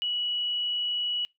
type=tone; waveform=sine; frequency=2933 Hz; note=F#7; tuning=16 cents flat; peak=-26 dBFS; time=0.02-1.25 s; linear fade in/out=0 ms; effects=noise-tail reverb RT60 0.2 s tail -24 dB re dry